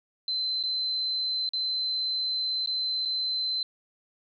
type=tone with dropouts; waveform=sine; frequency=4069 Hz; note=C8; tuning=49 cents flat; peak=-26 dBFS; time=0.28-3.63 s; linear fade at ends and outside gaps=2 ms; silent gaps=0.629-0.636 / 1.491-1.534 / 2.661-2.673 / 3.052-3.056 s; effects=none